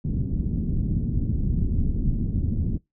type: low-pass noise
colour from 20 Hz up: pink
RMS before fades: -24 dBFS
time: 0.04-2.78 s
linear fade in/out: 10 ms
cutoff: 250 Hz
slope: 24 dB/octave
effects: noise-tail reverb RT60 0.2 s tail -24 dB re dry